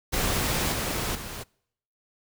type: noise with level steps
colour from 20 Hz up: pink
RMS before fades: -26 / -29 / -37 dBFS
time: 0.12-1.44 s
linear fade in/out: 20 ms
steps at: 0.72 / 1.15 s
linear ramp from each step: 2 ms
effects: noise-tail reverb RT60 0.7 s tail -26 dB re dry